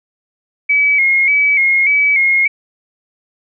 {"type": "tone with vibrato", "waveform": "sine", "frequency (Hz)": 2218, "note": "C#7", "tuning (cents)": 0, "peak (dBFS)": -9, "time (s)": [0.69, 2.48], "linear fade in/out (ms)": 10, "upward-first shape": "square", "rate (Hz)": 1.7, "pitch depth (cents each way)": 53, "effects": []}